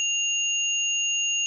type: tone pair together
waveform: sine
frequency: 2794 / 6645 Hz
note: F7 / G#8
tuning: 0 / 0 cents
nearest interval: octave + minor third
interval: 1500 cents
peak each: -24 / -27 dBFS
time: 0-1.46 s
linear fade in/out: 0 ms
effects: none